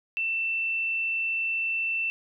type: tone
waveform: sine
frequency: 2676 Hz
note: E7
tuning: 25 cents sharp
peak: -25 dBFS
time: 0.17-2.1 s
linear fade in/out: 0 ms
effects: none